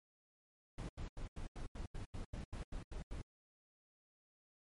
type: noise bursts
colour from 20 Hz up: brown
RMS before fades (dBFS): -44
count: 13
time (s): 0.78-3.218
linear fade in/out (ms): 5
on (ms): 110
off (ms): 84
effects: MP3 48 kbps